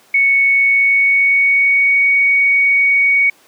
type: tone with pitch glide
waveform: sine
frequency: 2217 to 2238 Hz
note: C#7 to C#7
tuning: 0 to +16 cents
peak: -9 dBFS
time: 0.14-3.3 s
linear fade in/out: 5 ms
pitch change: +16 cents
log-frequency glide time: 0.48-2.04 s
effects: pink hiss -49 dBFS RMS until 3.47 s + high-pass 300 Hz 12 dB/octave